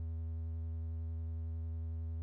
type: tone with vibrato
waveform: triangle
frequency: 81.4 Hz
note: E2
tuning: 21 cents flat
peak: -35 dBFS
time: 0-2.22 s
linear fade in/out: 0 ms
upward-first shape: sine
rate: 11 Hz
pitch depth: 14 cents each way
effects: none